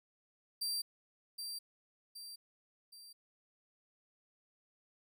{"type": "tone with echo", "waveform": "sawtooth", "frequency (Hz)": 4706, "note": "D8", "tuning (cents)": 3, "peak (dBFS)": -32, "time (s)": [0.61, 0.82], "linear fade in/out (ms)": 10, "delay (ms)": 770, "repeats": 3, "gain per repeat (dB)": -6, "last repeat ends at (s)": 3.13, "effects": []}